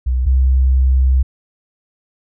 sine tone pair in turn, 63 / 65.07 Hz, B1 / C2, +35 / -9 cents, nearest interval minor second, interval 56 cents, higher second, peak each -13 / -9 dBFS, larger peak second, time 0.06-0.26 / 0.26-1.23 s, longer second, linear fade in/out 10 ms, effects none

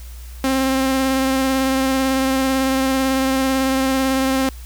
sawtooth tone with vibrato, 265.2 Hz, C4, 23 cents sharp, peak -12 dBFS, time 0.44-4.49 s, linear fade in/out 2 ms, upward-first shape sine, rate 18 Hz, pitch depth 17 cents each way, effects added 60 Hz sine -32 dBFS peak until 4.65 s + white hiss -45 dBFS RMS until 4.65 s

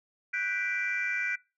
sine chord, G major seventh, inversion third, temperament equal with one note detuned, 1480 / 1580.7 / 1975.5 / 2349 Hz, F#6 / G6 / B6 / D7, 0 / +14 / 0 / 0 cents, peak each -33 / -37 / -33 / -32 dBFS, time 0.33-1.36 s, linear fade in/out 10 ms, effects noise-tail reverb RT60 0.3 s tail -23 dB re dry + tanh soft clip ceiling -21 dBFS

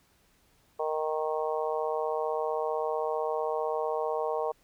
harmonic tone, 155.56 Hz, D#3, in tune, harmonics 3 / 4 / 5 / 6 / 7, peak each -31 / -33 / -35 / -37 / -38 dBFS, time 0.79-4.52 s, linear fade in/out 10 ms, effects pink hiss -66 dBFS RMS until 4.63 s

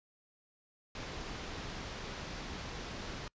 pink low-pass noise, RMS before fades -43 dBFS, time 0.95-3.28 s, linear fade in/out 2 ms, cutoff 6000 Hz, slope 24 dB/octave, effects noise-tail reverb RT60 0.1 s tail -26 dB re dry + resampled to 16000 Hz

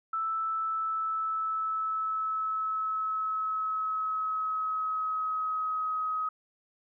sine tone with pitch glide, 1318.5 to 1266.3 Hz, E6 to D#6, 0 to +30 cents, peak -28 dBFS, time 0.13-6.29 s, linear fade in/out 5 ms, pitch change -70 cents, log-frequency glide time 0.33-5.98 s, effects none

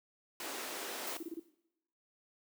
pink high-pass noise, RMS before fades -42 dBFS, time 0.4-1.17 s, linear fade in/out 2 ms, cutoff 300 Hz, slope 24 dB/octave
violet noise with exponential decay, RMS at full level -40 dBFS, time 1.07-1.5 s, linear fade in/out 1 ms, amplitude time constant 93 ms
sine tone bursts, 330.6 Hz, E4, 5 cents sharp, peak -38 dBFS, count 4, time 1.2-1.398 s, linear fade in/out 5 ms, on 30 ms, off 26 ms
effects noise-tail reverb RT60 0.8 s tail -17 dB re dry

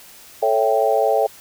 sine chord, A dominant seventh, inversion none, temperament equal, 440 / 554.4 / 659.3 / 784 Hz, A4 / C#5 / E5 / G5, 0 / 0 / 0 / 0 cents, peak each -20 dBFS, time 0.42-1.27 s, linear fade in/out 10 ms, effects white hiss -44 dBFS RMS until 1.4 s

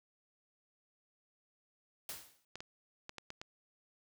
white noise with exponential decay, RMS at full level -41 dBFS, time 2.09-2.45 s, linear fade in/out 1 ms, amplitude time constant 78 ms
clicks, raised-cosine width 0.2 ms, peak -27 dBFS, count 6, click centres 2.556 / 2.605 / 3.094 / 3.183 / 3.304 / 3.415 s
effects none

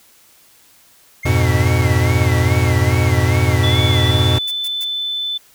triangle tone with vibrato, 2093 Hz, C7, in tune, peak -24 dBFS, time 1.23-4.11 s, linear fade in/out 5 ms, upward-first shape sine, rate 2.4 Hz, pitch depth 120 cents each way
square chord, F diminished, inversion none, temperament equal, 87.31 / 103.83 / 123.47 Hz, F2 / Ab2 / Cb3, 0 / 0 / 0 cents, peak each -17 / -19 / -17 dBFS, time 1.25-4.39 s, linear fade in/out 10 ms
sine tone with pitch glide, 3452 to 3516 Hz, A7 to A7, -34 to -2 cents, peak -19 dBFS, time 3.63-5.38 s, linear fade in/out 10 ms, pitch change +32 cents, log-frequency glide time 3.9-4.59 s
blue noise bursts, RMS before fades -31 dBFS, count 3, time 4.47-4.848 s, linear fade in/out 10 ms, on 46 ms, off 120 ms
effects white hiss -50 dBFS RMS until 5.54 s

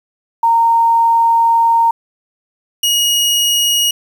sine / sawtooth tone pair in turn, 922 / 2887 Hz, A#5 / F#7, -19 / -43 cents, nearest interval octave + minor sixth, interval 1976 cents, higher second, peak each -8 dBFS, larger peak neither, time 0.43-1.91 / 2.83-3.91 s, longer first, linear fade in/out 5 ms, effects 7-bit

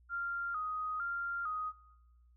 sine tone with vibrato, 1318.5 Hz, E6, in tune, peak -34 dBFS, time 0.09-1.73 s, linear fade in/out 50 ms, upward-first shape square, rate 1.1 Hz, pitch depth 92 cents each way, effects noise-tail reverb RT60 1.0 s tail -21 dB re dry + added 60 Hz sine -61 dBFS peak until 2.36 s

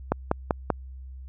click train, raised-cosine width 1 ms, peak -7 dBFS, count 4, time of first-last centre 0.12-0.703 s, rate 5.15 Hz, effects added 65 Hz sine -38 dBFS peak until 1.28 s

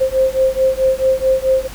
sine beating tone pair, 523.3 / 527.9 Hz, C5 / C5, 0 / +15 cents, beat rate 4.6 Hz, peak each -15 dBFS, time 0-1.68 s, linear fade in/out 20 ms, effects added 50 Hz sine -34 dBFS peak until 1.74 s + pink hiss -35 dBFS RMS until 1.74 s

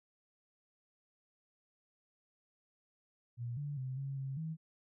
sine tone with pitch steps, 119.6 / 144.8 / 130 / 137.2 / 134.8 / 159.8 Hz, A#2 / D3 / C3 / C#3 / C#3 / D#3, +45 / -24 / -11 / -17 / -48 / +47 cents, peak -37 dBFS, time 3.37-4.57 s, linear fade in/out 50 ms, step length 200 ms, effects none

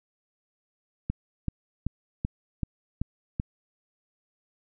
click train, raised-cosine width 5 ms, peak -15 dBFS, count 7, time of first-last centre 1.1-3.399 s, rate 2.61 Hz, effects none

